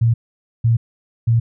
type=tone bursts; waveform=sine; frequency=115.6 Hz; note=A#2; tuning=14 cents flat; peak=-11 dBFS; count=3; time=0.01-1.4 s; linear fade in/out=10 ms; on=130 ms; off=500 ms; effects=none